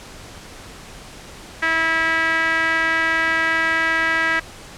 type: tone with band-pass filter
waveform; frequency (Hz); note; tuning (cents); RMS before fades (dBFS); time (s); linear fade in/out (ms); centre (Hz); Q
sawtooth; 325.1; E4; -24; -19; 1.62-4.4; 10; 1800; 4.8
effects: pink hiss -39 dBFS RMS until 4.77 s + low-pass 9000 Hz 12 dB/octave